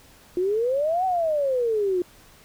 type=exponential two-way sweep; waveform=sine; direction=up then down; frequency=349.2 to 765 to 349.2 Hz; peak=-20 dBFS; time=0.37-2.02 s; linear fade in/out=2 ms; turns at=1.05 s; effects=pink hiss -52 dBFS RMS until 2.44 s